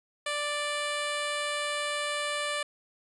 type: tone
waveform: 10% pulse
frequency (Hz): 587.3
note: D5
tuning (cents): 0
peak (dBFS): -21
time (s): 0.26-2.63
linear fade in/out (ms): 5
effects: resampled to 24000 Hz